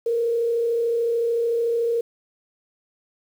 sine tone with frequency modulation, 466.2 Hz, A#4, in tune, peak -19 dBFS, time 0.06-2.01 s, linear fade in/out 5 ms, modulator 33.6 Hz, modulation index 0.31, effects 8-bit

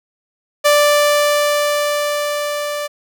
sawtooth tone with level ramp, 587.3 Hz, D5, in tune, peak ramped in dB -5 to -17 dBFS, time 0.64-2.88 s, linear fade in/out 20 ms, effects none

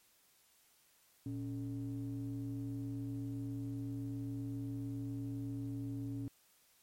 triangle ring-modulated tone, 81.6 Hz, E2, 17 cents flat, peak -33 dBFS, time 1.26-6.28 s, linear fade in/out 0 ms, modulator 197 Hz, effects white hiss -69 dBFS RMS until 6.82 s + MP3 64 kbps

